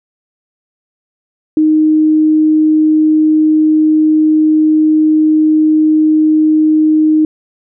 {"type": "tone", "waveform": "sine", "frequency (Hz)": 310.2, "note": "D#4", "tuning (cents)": -5, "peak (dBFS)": -6, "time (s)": [1.57, 7.25], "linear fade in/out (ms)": 2, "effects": []}